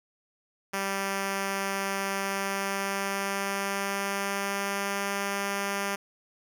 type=tone with pitch glide; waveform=5% pulse; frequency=196 to 199.08 Hz; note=G3 to G3; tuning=0 to +27 cents; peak=-17 dBFS; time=0.73-5.96 s; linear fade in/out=10 ms; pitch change=+27 cents; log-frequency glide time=2.14-5.01 s; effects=none